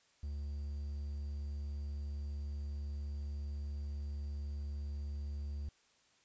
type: tone with quantisation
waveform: triangle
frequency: 72 Hz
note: D2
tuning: 34 cents flat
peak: -36 dBFS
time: 0.23-5.69 s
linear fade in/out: 5 ms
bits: 11
effects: white hiss -70 dBFS RMS until 6.24 s + resampled to 16000 Hz